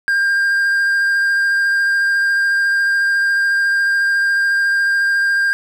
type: tone with vibrato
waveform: triangle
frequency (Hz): 1600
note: G6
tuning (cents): +35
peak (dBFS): -11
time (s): 0.08-5.53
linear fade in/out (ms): 0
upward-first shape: triangle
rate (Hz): 14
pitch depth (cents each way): 13
effects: none